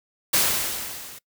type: noise with level ramp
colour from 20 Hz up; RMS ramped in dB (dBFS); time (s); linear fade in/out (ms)
white; -18 to -42; 0.33-1.19; 10
effects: noise-tail reverb RT60 0.1 s tail -22 dB re dry